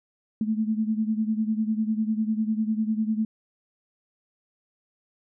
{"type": "beating tone pair", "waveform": "sine", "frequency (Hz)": [216, 226], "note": ["A3", "A3"], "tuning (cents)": [-32, 47], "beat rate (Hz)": 10, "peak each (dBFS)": [-24, -28], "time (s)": [0.41, 3.25], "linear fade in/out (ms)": 2, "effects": []}